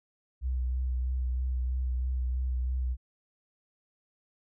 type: tone with vibrato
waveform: sine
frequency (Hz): 63.1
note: B1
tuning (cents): +38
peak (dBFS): -27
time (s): 0.41-2.97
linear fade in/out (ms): 50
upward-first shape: sine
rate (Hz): 3.1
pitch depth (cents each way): 24
effects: none